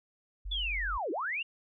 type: tone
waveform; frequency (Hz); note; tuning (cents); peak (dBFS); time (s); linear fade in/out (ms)
sine; 46.83; F#1; +22; -35; 0.45-0.98; 10
type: linear two-way sweep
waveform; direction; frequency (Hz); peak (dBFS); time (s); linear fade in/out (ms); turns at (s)
sine; down then up; 3515 to 290.4 to 2891; -31; 0.51-1.43; 10; 1.11
effects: none